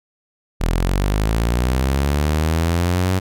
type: linear sweep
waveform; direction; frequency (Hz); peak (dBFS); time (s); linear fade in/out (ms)
sawtooth; up; 39.58 to 94.8; -12; 0.6-3.2; 20
effects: none